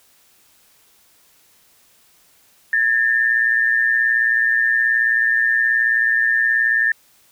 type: tone pair together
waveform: sine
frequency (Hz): 1674.2 / 1793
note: G#6 / A6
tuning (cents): +13 / +32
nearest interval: minor second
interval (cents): 119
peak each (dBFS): -20 / -15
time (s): 2.73-6.92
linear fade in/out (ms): 2
effects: white hiss -55 dBFS RMS until 7.31 s